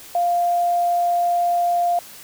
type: tone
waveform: sine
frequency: 698.5 Hz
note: F5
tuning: in tune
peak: -16 dBFS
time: 0.15-1.99 s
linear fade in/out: 2 ms
effects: white hiss -41 dBFS RMS until 2.23 s